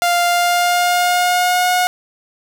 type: tone with pitch glide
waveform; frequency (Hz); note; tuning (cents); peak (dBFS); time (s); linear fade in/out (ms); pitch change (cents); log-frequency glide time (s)
sawtooth; 698.5 to 724; F5 to F#5; 0 to -38; -9; 0.02-1.87; 0; +62; 0.26-1.7
effects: none